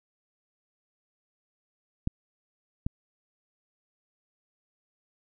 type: clicks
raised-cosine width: 5 ms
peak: -14 / -16 dBFS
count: 2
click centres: 2.074 / 2.865 s
effects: none